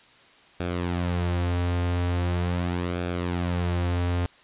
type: tone with flanger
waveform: sawtooth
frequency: 88 Hz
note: F2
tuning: 14 cents sharp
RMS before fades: -26 dBFS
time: 0.6-4.26 s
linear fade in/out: 0 ms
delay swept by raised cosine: 1 to 6.1 ms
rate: 0.41 Hz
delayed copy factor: -0.55
effects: white hiss -54 dBFS RMS until 4.43 s + resampled to 8000 Hz